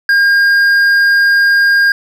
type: tone with hard clipping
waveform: sine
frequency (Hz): 1614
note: G#6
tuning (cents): -50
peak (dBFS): -8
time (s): 0.09-1.92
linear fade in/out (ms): 2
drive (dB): 5
effects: none